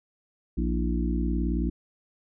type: harmonic tone with a mistuned harmonic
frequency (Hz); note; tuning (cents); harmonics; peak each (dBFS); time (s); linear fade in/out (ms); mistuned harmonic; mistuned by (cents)
59; A#1; +22; 1 / 3 / 4 / 5 / 6; -26 / -31 / -32 / -33 / -34; 0.57-1.7; 10; 6; -100
effects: none